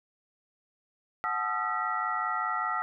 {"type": "tone cluster", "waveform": "sine", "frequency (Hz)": [737, 866, 1244, 1349, 1936], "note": ["F#5", "A5", "D#6", "E6", "B6"], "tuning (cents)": [-7, -28, -1, 40, -35], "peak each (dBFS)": [-36, -36, -34, -31, -36], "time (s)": [1.24, 2.82], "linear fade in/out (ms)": 0, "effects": []}